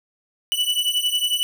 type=beating tone pair; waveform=45% pulse; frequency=2960 / 2971 Hz; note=F#7 / F#7; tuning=0 / +6 cents; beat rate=11 Hz; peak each=-22 dBFS; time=0.52-1.43 s; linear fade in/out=0 ms; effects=none